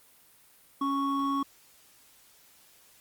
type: tone pair together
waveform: triangle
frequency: 277.2 / 1108.8 Hz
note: C#4 / C#6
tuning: 0 / 0 cents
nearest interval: 2 octaves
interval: 2400 cents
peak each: -27 dBFS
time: 0.81-1.43 s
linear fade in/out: 5 ms
effects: white hiss -59 dBFS RMS until 3 s + Opus 32 kbps